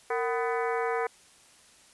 harmonic tone with a mistuned harmonic, 250 Hz, B3, 21 cents sharp, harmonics 2 / 3 / 4 / 5 / 6 / 7 / 8 / 9, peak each -29 / -33 / -35 / -37 / -39 / -40 / -41 / -42 dBFS, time 0.1-1.07 s, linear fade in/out 5 ms, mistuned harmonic 2, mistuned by -140 cents, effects white hiss -57 dBFS RMS until 1.93 s + resampled to 24000 Hz

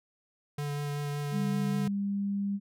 square tone with vibrato, 145.1 Hz, D3, 21 cents flat, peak -32 dBFS, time 0.58-1.88 s, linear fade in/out 5 ms, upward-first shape sine, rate 5.3 Hz, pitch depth 11 cents each way
sine tone, 200 Hz, G3, 35 cents sharp, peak -28 dBFS, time 1.31-2.6 s, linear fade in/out 50 ms
effects none

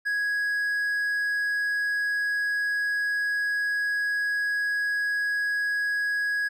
triangle tone, 1662 Hz, G#6, 1 cent sharp, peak -22 dBFS, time 0.05-6.49 s, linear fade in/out 20 ms, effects none

